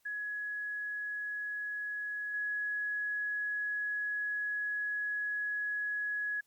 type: tone with level steps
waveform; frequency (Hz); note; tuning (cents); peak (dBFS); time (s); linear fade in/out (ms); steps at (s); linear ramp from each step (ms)
sine; 1680; G#6; +19; -35 / -32; 0.05-6.41; 10; 2.34; 2
effects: white hiss -73 dBFS RMS until 6.46 s + Opus 48 kbps